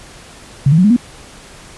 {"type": "tone with pitch steps", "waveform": "sine", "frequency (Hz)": [138.59, 159.2, 182.87, 210.1, 241.3], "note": ["C#3", "D#3", "F#3", "G#3", "B3"], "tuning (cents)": [0, 40, -20, 20, -40], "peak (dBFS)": -6, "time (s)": [0.66, 0.965], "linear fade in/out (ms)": 5, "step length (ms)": 61, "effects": ["pink hiss -38 dBFS RMS until 1.77 s", "resampled to 24000 Hz"]}